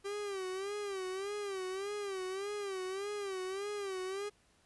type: tone with vibrato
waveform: 45% pulse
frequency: 392 Hz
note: G4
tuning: in tune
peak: -37 dBFS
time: 0.04-4.3 s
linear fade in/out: 20 ms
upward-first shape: sine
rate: 1.7 Hz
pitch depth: 100 cents each way
effects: pink hiss -69 dBFS RMS until 4.65 s + resampled to 24000 Hz